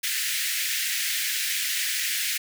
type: high-pass noise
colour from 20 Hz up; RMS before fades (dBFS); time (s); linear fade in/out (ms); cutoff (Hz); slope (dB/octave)
pink; -27; 0.03-2.38; 10; 1700; 48
effects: none